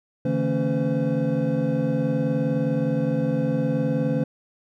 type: tone cluster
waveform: triangle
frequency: 141.8 / 161.2 / 226.5 / 276.5 / 511 Hz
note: C#3 / E3 / A#3 / C#4 / C5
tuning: +40 / -38 / -50 / -4 / -41 cents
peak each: -25 dBFS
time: 0.25-4.24 s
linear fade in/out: 5 ms
effects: none